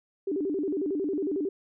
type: tone with vibrato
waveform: sine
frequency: 340 Hz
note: F4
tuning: 46 cents flat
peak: -26 dBFS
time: 0.27-1.49 s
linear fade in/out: 5 ms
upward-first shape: square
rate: 11 Hz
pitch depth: 240 cents each way
effects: none